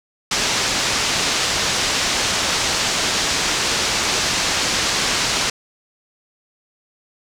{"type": "low-pass noise", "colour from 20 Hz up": "white", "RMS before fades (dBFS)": -20, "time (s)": [0.31, 5.5], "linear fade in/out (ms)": 5, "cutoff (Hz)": 6600, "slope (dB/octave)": 24, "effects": []}